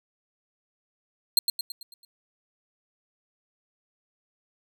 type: tone with echo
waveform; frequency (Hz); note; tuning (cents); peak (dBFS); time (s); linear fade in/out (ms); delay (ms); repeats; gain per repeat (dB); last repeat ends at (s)
sawtooth; 4199; C8; +5; -13; 1.37-1.39; 2; 110; 6; -6; 2.05
effects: none